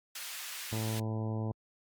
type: high-pass noise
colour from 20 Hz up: pink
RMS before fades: -42 dBFS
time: 0.15-1 s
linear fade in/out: 5 ms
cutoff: 1800 Hz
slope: 12 dB/octave
type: harmonic tone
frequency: 110 Hz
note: A2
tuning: in tune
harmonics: 1 / 2 / 3 / 4 / 5 / 6 / 7 / 8 / 9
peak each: -33 / -39 / -43 / -45 / -47 / -49 / -50 / -51 / -52 dBFS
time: 0.72-1.52 s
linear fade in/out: 5 ms
effects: Opus 48 kbps